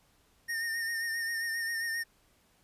square tone with vibrato, 1831 Hz, A#6, 32 cents flat, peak -32 dBFS, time 0.48-2.04 s, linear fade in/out 20 ms, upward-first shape sine, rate 7.5 Hz, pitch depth 35 cents each way, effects pink hiss -67 dBFS RMS until 2.63 s + resampled to 32000 Hz

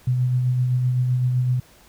sine tone with tremolo, 125.8 Hz, B2, 32 cents sharp, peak -16 dBFS, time 0.07-1.6 s, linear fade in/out 5 ms, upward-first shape sine, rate 7.8 Hz, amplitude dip 30%, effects pink hiss -52 dBFS RMS until 1.88 s

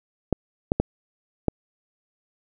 clicks, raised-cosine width 2 ms, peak -6 dBFS, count 4, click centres 0.327 / 0.719 / 0.8 / 1.483 s, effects none

